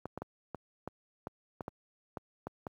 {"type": "clicks", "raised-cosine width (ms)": 1, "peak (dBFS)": -24, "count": 11, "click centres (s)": [0.056, 0.176, 0.22, 0.547, 0.876, 1.271, 1.608, 1.681, 2.172, 2.47, 2.668], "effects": ["high-pass 80 Hz 12 dB/octave", "11-bit"]}